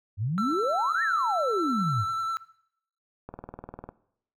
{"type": "exponential two-way sweep", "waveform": "sine", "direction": "up then down", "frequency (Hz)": [92.6, 1863, 92.6], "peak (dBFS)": -25, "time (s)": [0.17, 2.06], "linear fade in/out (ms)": 50, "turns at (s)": 1.03}
{"type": "tone with vibrato", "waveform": "triangle", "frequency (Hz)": 1333, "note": "E6", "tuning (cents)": 19, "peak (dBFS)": -25, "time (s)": [0.38, 2.37], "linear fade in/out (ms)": 0, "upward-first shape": "sine", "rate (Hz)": 10, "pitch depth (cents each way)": 17}
{"type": "click train", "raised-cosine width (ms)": 1, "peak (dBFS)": -24, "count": 13, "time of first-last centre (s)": [3.29, 3.89], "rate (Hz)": 20}
{"effects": ["noise-tail reverb RT60 0.7 s tail -19 dB re dry"]}